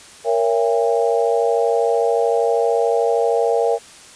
sine chord, A# diminished seventh, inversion none, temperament just, 466.2 / 559.4 / 671.3 / 805.5 Hz, A#4 / C#5 / E5 / G5, 0 / +16 / +31 / +47 cents, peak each -17 / -22 / -21 / -23 dBFS, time 0.24-3.79 s, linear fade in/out 50 ms, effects white hiss -42 dBFS RMS until 4.15 s + resampled to 22050 Hz

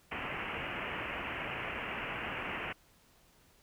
white low-pass noise, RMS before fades -39 dBFS, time 0.11-2.73 s, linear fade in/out 10 ms, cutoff 2900 Hz, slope 96 dB/octave, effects pink hiss -65 dBFS RMS until 3.62 s

